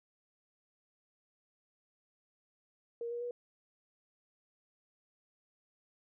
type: tone with pitch steps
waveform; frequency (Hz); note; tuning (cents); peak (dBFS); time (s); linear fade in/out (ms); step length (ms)
sine; 468.8 / 476.4 / 484.2; A#4 / A#4 / B4; +10 / +38 / -34; -36; 3.01-3.31; 2; 100
effects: none